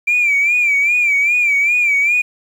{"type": "tone with vibrato", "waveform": "sine", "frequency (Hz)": 2349, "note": "D7", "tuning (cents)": 0, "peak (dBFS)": -10, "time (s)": [0.07, 2.22], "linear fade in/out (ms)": 10, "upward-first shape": "sine", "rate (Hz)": 2.5, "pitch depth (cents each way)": 86, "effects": ["tanh soft clip ceiling -8 dBFS", "7-bit"]}